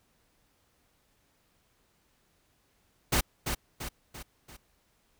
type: noise with echo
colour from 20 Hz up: pink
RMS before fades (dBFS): -25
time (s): 3.12-3.21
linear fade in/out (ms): 10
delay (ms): 340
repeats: 4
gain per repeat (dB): -6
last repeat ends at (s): 4.57
effects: pink hiss -70 dBFS RMS until 5.19 s